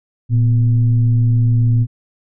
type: tone with frequency modulation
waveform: sine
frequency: 116.54 Hz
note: A#2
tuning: in tune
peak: -10 dBFS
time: 0.29-1.87 s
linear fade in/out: 50 ms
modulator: 133 Hz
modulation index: 0.36
effects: none